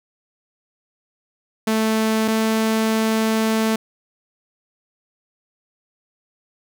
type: tone pair in turn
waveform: sawtooth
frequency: 220 / 221.1 Hz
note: A3 / A3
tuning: 0 / +9 cents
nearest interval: unison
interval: 9 cents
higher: second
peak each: -13 dBFS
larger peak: neither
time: 1.67-2.28 / 2.28-3.76 s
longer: second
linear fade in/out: 5 ms
effects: none